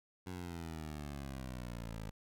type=exponential sweep; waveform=15% pulse; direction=down; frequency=92.7 to 52.7 Hz; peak=-36 dBFS; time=0.26-2.11 s; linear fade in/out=10 ms; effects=none